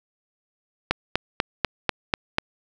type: click train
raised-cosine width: 0.3 ms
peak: -3 dBFS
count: 7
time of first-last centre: 0.91-2.384 s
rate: 4.07 Hz
effects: none